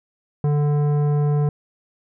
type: tone with tanh clipping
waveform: sine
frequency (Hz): 146.83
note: D3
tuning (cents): 0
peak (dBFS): -18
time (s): 0.44-1.49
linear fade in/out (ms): 2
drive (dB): 13
effects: none